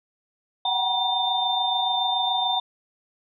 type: tone cluster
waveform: sine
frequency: 742 / 769 / 957 / 3598 Hz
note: F#5 / G5 / A#5 / A7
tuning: +5 / -33 / +45 / +38 cents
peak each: -27 / -29 / -28 / -24 dBFS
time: 0.65-2.6 s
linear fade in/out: 5 ms
effects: none